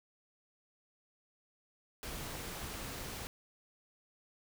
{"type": "noise", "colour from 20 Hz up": "pink", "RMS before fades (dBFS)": -43, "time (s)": [2.03, 3.27], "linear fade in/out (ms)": 0, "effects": []}